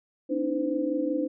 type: tone cluster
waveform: sine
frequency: 253.4 / 291.4 / 316.8 / 512 Hz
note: B3 / D4 / D#4 / C5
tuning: +45 / -13 / +31 / -38 cents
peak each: -37 / -28 / -30 / -30 dBFS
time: 0.29-1.28 s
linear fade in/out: 20 ms
effects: none

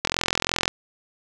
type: click train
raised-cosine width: 0.2 ms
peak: -3 dBFS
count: 28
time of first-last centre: 0.05-0.679 s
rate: 42.9 Hz
effects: none

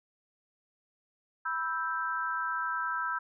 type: chord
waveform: sine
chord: E minor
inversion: second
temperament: equal with one note detuned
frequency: 983.8 / 1318.5 / 1568 Hz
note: B5 / E6 / G6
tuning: -7 / 0 / 0 cents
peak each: -36 / -33 / -34 dBFS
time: 1.45-3.19 s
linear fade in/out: 10 ms
effects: none

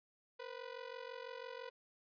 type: ring-modulated tone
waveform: sawtooth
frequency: 493.9 Hz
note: B4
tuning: in tune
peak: -39 dBFS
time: 0.39-1.7 s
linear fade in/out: 10 ms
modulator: 23 Hz
effects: resampled to 11025 Hz

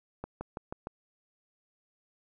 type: accelerating click train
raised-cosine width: 1 ms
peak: -23 dBFS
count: 5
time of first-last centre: 0.24-0.871 s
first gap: 170 ms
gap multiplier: 0.95
effects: none

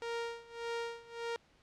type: tone with tremolo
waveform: sawtooth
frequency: 466.2 Hz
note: A#4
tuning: in tune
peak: -31 dBFS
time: 0.02-1.36 s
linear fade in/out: 0 ms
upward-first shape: sine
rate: 1.7 Hz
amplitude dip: 90%
effects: pink hiss -67 dBFS RMS until 1.62 s + low-pass 5000 Hz 12 dB/octave

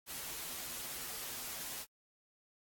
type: noise with comb filter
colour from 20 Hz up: white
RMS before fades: -43 dBFS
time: 0.06-1.86 s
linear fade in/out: 50 ms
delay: 10 ms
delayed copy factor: -0.6
effects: AAC 64 kbps

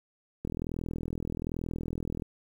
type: click train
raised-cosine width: 3 ms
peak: -21 dBFS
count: 74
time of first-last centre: 0.45-2.222 s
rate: 41.2 Hz
effects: 9-bit

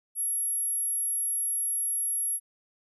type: tone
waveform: sine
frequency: 11230 Hz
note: F9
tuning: 8 cents sharp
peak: -26 dBFS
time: 0.15-2.4 s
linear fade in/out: 50 ms
effects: none

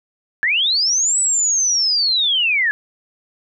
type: linear two-way sweep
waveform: sine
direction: up then down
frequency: 1661.2 to 7990 to 1661.2 Hz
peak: -14 dBFS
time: 0.43-2.71 s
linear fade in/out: 0 ms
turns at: 1.19 s
effects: none

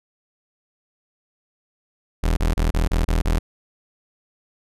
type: tone bursts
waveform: 35% pulse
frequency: 40.67 Hz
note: E1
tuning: 23 cents flat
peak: -15 dBFS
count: 7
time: 2.23-3.39 s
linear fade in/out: 10 ms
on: 140 ms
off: 30 ms
effects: resampled to 32000 Hz

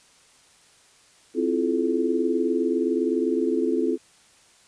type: chord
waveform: sine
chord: F major seventh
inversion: second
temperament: equal with one note detuned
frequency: 261.6 / 329.6 / 349.2 / 430.2 Hz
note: C4 / E4 / F4 / A4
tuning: 0 / 0 / 0 / -39 cents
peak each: -26 dBFS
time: 1.34-3.98 s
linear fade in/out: 50 ms
effects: white hiss -56 dBFS RMS until 4.67 s + resampled to 22050 Hz

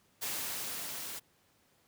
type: noise with level ramp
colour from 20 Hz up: white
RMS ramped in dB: -36 to -42 dBFS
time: 0.21-1.2 s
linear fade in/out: 20 ms
effects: pink hiss -69 dBFS RMS until 1.87 s + high-pass 80 Hz 12 dB/octave

